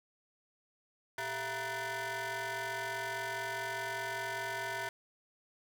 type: ring-modulated tone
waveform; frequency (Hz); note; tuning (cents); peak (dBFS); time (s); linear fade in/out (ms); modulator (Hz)
20% pulse; 276.1; C#4; -7; -28; 1.18-4.89; 2; 1220
effects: none